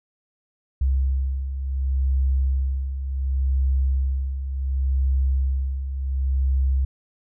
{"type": "beating tone pair", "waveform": "sine", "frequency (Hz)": [66, 66.69], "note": ["C2", "C2"], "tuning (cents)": [16, 34], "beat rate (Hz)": 0.69, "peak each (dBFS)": [-27, -20], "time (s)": [0.81, 6.85], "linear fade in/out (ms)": 5, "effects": []}